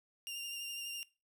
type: tone with vibrato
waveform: sawtooth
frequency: 2794 Hz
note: F7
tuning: in tune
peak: -37 dBFS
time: 0.27-1.03 s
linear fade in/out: 0 ms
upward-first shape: sine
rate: 12 Hz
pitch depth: 19 cents each way
effects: noise-tail reverb RT60 0.3 s tail -21 dB re dry